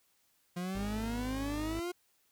40% pulse exponential sweep, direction up, 174.61 to 360.2 Hz, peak -34 dBFS, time 0.56-1.92 s, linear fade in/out 10 ms
30% pulse tone, 52.1 Hz, G#1, 6 cents sharp, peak -36 dBFS, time 0.75-1.8 s, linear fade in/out 5 ms
effects white hiss -72 dBFS RMS until 2.31 s

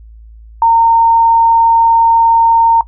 sine tone, 917 Hz, A#5, 29 cents flat, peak -5 dBFS, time 0.62-2.81 s, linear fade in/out 2 ms, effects noise-tail reverb RT60 0.1 s tail -18 dB re dry + added 55 Hz sine -33 dBFS peak until 2.87 s

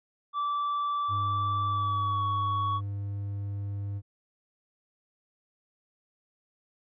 triangle tone with pitch glide, 1162 to 1119.2 Hz, D6 to C#6, -19 to +16 cents, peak -25 dBFS, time 0.33-2.81 s, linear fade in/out 50 ms, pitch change -65 cents, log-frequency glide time 1.68-2.24 s
triangle tone, 100.4 Hz, G2, 42 cents sharp, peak -29 dBFS, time 1.08-4.02 s, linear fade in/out 50 ms
effects resampled to 11025 Hz

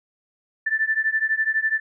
sine beating tone pair, 1760 / 1772 Hz, A6 / A6, 0 / +12 cents, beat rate 12 Hz, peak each -22 / -23 dBFS, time 0.66-1.8 s, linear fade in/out 10 ms, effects none

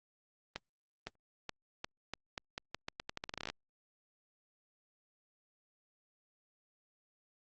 accelerating click train, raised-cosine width 0.2 ms, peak -21 dBFS, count 22, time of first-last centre 0.56-3.5 s, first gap 510 ms, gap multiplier 0.83, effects low-pass 6000 Hz 12 dB/octave + Opus 24 kbps

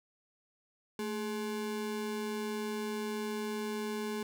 square ring-modulated tone, 318.9 Hz, D#4, 43 cents sharp, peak -32 dBFS, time 0.99-4.23 s, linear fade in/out 2 ms, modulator 99.3 Hz, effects none

